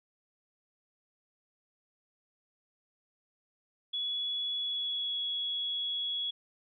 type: tone with pitch glide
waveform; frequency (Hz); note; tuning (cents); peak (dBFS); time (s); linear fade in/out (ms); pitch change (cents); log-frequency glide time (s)
sine; 3388 to 3355; G#7 to G#7; +34 to +17; -31; 3.93-6.31; 10; -17; 4.59-5.2
effects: none